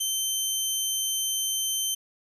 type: tone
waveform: 15% pulse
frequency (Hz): 3101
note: G7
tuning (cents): -19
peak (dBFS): -18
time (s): 0-1.95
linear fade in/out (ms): 10
effects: resampled to 32000 Hz + 10-bit